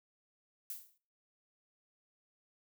violet noise with exponential decay, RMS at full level -39 dBFS, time 0.7-0.98 s, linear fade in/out 2 ms, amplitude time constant 59 ms, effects noise-tail reverb RT60 0.5 s tail -25 dB re dry

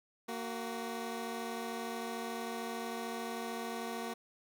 15% pulse tone pair together, 231.4 / 373.8 Hz, A#3 / F#4, -13 / +18 cents, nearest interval minor sixth, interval 831 cents, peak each -33 / -36 dBFS, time 0.28-4.14 s, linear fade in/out 10 ms, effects none

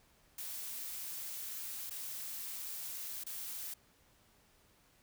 blue noise with dropouts, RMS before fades -43 dBFS, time 0.38-3.74 s, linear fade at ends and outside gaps 5 ms, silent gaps 1.898-1.907 / 3.238-3.264 s, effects pink hiss -68 dBFS RMS until 5.02 s

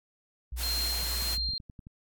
sine tone, 60.4 Hz, B1, 38 cents flat, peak -33 dBFS, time 0.52-1.51 s, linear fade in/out 5 ms
white noise, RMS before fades -35 dBFS, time 0.56-1.38 s, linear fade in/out 50 ms
sine tone with tremolo, 4186 Hz, C8, in tune, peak -29 dBFS, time 0.63-1.58 s, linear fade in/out 2 ms, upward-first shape sine, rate 1.6 Hz, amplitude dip 40%
clicks, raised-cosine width 5 ms, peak -33 dBFS, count 10, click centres 1.033 / 1.223 / 1.335 / 1.381 / 1.488 / 1.535 / 1.602 / 1.698 / 1.792 / 1.869 s
effects AAC 64 kbps

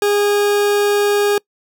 40% pulse tone, 410 Hz, G#4, 22 cents flat, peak -12 dBFS, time 0.02-1.38 s, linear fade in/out 2 ms, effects noise-tail reverb RT60 0.1 s tail -26 dB re dry

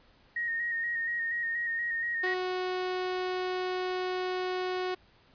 sine tone with vibrato, 1864.7 Hz, A#6, in tune, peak -29 dBFS, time 0.36-2.34 s, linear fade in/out 5 ms, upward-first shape square, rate 4.2 Hz, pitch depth 22 cents each way
sawtooth tone, 367.4 Hz, F#4, 12 cents flat, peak -26 dBFS, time 2.23-4.95 s, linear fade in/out 10 ms
effects pink hiss -62 dBFS RMS until 5.34 s + resampled to 11025 Hz

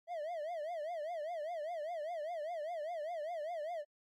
triangle tone with vibrato, 645 Hz, E5, 38 cents flat, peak -36 dBFS, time 0.07-3.85 s, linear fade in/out 50 ms, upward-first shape triangle, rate 5 Hz, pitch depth 200 cents each way, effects AAC 64 kbps

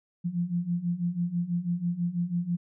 sine beating tone pair, 170.4 / 176.5 Hz, F3 / F3, -42 / +19 cents, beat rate 6.1 Hz, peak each -31 / -28 dBFS, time 0.24-2.57 s, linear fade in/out 20 ms, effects none

